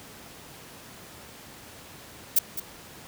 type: noise with echo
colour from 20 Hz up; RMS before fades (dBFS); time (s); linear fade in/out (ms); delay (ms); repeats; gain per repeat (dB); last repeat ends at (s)
violet; -19; 2.36-2.39; 5; 210; 1; -12; 2.6
effects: pink hiss -46 dBFS RMS until 3.07 s + high-pass 80 Hz 12 dB/octave